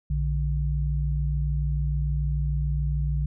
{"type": "tone pair together", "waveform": "sine", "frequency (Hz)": [59.27, 146.1], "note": ["A#1", "D3"], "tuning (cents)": [29, -9], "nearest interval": "octave + major third", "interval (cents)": 1562, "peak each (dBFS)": [-24, -27], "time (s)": [0.1, 3.26], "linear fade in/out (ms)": 5, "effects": []}